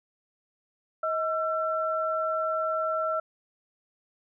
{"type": "tone pair together", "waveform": "sine", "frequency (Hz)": [634.8, 1345], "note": ["D#5", "E6"], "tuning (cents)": [35, 34], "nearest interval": "octave + minor second", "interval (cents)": 1299, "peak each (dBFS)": -28, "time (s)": [1.03, 3.2], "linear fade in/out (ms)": 5, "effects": []}